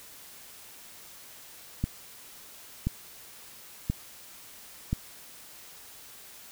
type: click train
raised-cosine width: 5 ms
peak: -14 dBFS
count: 4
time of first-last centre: 1.84-4.93 s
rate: 0.971 Hz
effects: white hiss -49 dBFS RMS until 6.51 s